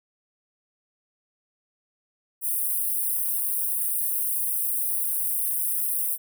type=high-pass noise; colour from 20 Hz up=white; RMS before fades=-26 dBFS; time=2.41-6.18 s; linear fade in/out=50 ms; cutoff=8900 Hz; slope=96 dB/octave; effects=none